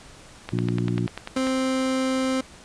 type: click train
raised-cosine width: 0.3 ms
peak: -15 dBFS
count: 11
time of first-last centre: 0.49-1.47 s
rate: 10.2 Hz
type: harmonic tone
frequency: 59.2 Hz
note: A#1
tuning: 27 cents sharp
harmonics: 2 / 3 / 4 / 5 / 6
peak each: -25 / -27 / -32 / -31 / -32 dBFS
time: 0.52-1.07 s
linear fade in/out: 10 ms
type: tone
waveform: 30% pulse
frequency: 261.6 Hz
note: C4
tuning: in tune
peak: -19 dBFS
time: 1.36-2.41 s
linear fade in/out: 5 ms
effects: pink hiss -47 dBFS RMS until 2.64 s + resampled to 22050 Hz